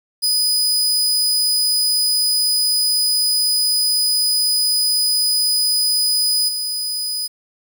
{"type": "tone with level steps", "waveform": "sawtooth", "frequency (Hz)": 4978, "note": "D#8", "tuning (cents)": 0, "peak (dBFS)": [-12, -18], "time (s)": [0.22, 7.28], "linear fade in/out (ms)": 20, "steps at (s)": 6.48, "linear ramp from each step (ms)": 10, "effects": ["8-bit"]}